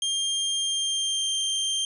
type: tone with pitch glide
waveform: sawtooth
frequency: 3198 to 3167 Hz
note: G7 to G7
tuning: +34 to +17 cents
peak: -21 dBFS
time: 0.02-1.85 s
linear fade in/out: 2 ms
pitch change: -17 cents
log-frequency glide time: 0.59-1.32 s
effects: resampled to 24000 Hz